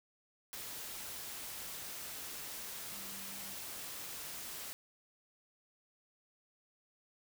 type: tone in noise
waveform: sine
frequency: 194.9 Hz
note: G3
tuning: 10 cents flat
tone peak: -56 dBFS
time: 2.92-3.53 s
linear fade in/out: 0 ms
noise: white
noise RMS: -45 dBFS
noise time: 0.53-4.73 s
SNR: -14 dB
effects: none